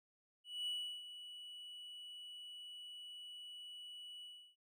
triangle tone with ADSR envelope, 2946 Hz, F#7, 8 cents flat, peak -36 dBFS, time 0.44-4.56 s, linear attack 230 ms, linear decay 350 ms, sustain -12 dB, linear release 330 ms, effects none

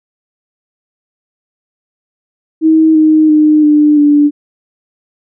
sine tone with pitch steps, 317.9 / 311.4 / 305 / 298.7 / 292.5 Hz, D#4 / D#4 / D#4 / D4 / D4, +37 / +2 / -34 / +29 / -7 cents, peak -4 dBFS, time 2.61-4.31 s, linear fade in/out 50 ms, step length 340 ms, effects none

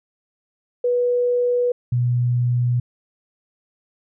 sine tone pair in turn, 489 / 122.25 Hz, B4 / B2, -17 / -17 cents, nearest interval 2 octaves, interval 2400 cents, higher first, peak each -16 dBFS, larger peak neither, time 0.84-1.72 / 1.92-2.8 s, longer neither, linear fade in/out 5 ms, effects none

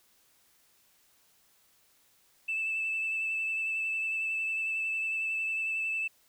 sine tone with vibrato, 2637 Hz, E7, in tune, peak -28 dBFS, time 2.48-6.08 s, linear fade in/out 10 ms, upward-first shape sine, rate 11 Hz, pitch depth 15 cents each way, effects tanh soft clip ceiling -25 dBFS + white hiss -66 dBFS RMS until 6.28 s

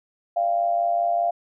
sine tone with amplitude modulation, 691 Hz, F5, 19 cents flat, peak -16 dBFS, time 0.36-1.31 s, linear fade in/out 10 ms, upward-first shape sine, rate 105 Hz, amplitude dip 65%, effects none

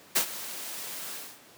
white noise with ADSR envelope, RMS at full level -22 dBFS, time 0.15-1.4 s, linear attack 14 ms, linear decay 87 ms, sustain -16 dB, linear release 270 ms, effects pink hiss -53 dBFS RMS until 1.57 s + high-pass 200 Hz 12 dB/octave

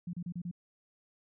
sine tone bursts, 174.61 Hz, F3, in tune, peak -35 dBFS, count 5, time 0.07-0.513 s, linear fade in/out 5 ms, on 63 ms, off 32 ms, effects none

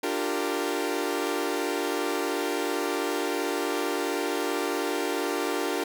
sawtooth chord, G minor seventh, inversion second, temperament equal with one note detuned, 293.7 / 349.2 / 392 / 461.3 Hz, D4 / F4 / G4 / Bb4, 0 / 0 / 0 / -18 cents, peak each -28 dBFS, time 0.03-5.84 s, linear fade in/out 5 ms, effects none

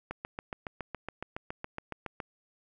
click train, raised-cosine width 0.5 ms, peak -21 dBFS, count 16, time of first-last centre 0.11-2.202 s, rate 7.17 Hz, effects none

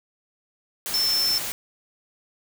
sine tone in noise, 5330 Hz, E8, 18 cents sharp, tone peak -20 dBFS, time 0.94-1.38 s, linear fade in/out 0 ms, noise white, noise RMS -30 dBFS, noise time 0.86-1.52 s, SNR +7 dB, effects none

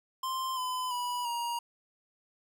square tone with pitch steps, 1046.5 / 1012 / 978.7 / 946.4 Hz, C6 / B5 / B5 / A#5, 0 / +42 / -16 / +26 cents, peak -32 dBFS, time 0.23-1.59 s, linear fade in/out 5 ms, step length 340 ms, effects none

